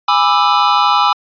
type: chord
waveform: square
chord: E dominant seventh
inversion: first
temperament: just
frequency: 824.1 / 988.9 / 1186.7 / 1318.5 Hz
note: G#5 / B5 / D6 / E6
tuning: -14 / +2 / +18 / 0 cents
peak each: -16 dBFS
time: 0.08-1.13 s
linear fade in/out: 5 ms
effects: resampled to 11025 Hz